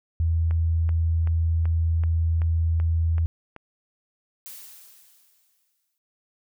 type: tone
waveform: sine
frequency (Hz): 82.2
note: E2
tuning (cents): -4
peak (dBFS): -19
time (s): 0.2-3.26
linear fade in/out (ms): 0
type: click train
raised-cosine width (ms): 0.5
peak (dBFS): -25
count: 9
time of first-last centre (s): 0.51-3.563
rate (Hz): 2.62
type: noise with exponential decay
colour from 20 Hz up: blue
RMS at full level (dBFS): -39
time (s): 4.46-5.98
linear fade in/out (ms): 0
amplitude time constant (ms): 330
effects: none